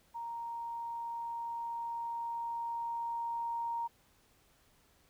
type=tone with level ramp; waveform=sine; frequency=932.3 Hz; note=A#5; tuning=in tune; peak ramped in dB=-38 to -33 dBFS; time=0.14-3.88 s; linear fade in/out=20 ms; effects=pink hiss -68 dBFS RMS until 5.09 s